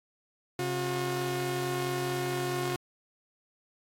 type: tone pair together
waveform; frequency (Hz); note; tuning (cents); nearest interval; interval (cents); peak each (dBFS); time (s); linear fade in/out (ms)
sawtooth; 134.85 / 360; C#3 / F#4; -47 / -47; octave + perfect fourth; 1700; -30 / -27; 0.59-2.76; 2
effects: AAC 64 kbps